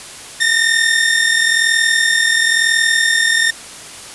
sawtooth tone pair together, 1800 / 1841 Hz, A6 / A#6, +39 / -22 cents, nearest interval unison, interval 39 cents, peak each -11 dBFS, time 0.4-3.51 s, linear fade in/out 10 ms, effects white hiss -33 dBFS RMS until 4.14 s + resampled to 24000 Hz

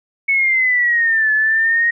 sine exponential two-way sweep, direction down then up, 2217 to 1722 to 1880 Hz, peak -12 dBFS, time 0.28-1.91 s, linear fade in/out 10 ms, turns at 1.33 s, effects none

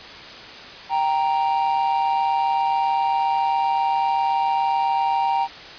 triangle tone pair together, 784.8 / 932.3 Hz, G5 / A#5, +2 / 0 cents, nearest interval minor third, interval 298 cents, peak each -19 dBFS, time 0.89-5.48 s, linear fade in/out 50 ms, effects white hiss -38 dBFS RMS until 5.78 s + resampled to 11025 Hz

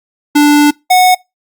square tone pair in turn, 293.7 / 734.5 Hz, D4 / F#5, 0 / -13 cents, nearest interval octave + major third, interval 1587 cents, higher second, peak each -5 dBFS, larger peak neither, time 0.35-0.71 / 0.9-1.15 s, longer first, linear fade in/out 10 ms, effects noise-tail reverb RT60 0.2 s tail -23 dB re dry + Opus 48 kbps

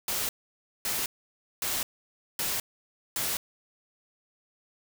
white noise bursts, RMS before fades -30 dBFS, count 5, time 0.08-3.37 s, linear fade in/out 2 ms, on 210 ms, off 560 ms, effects none

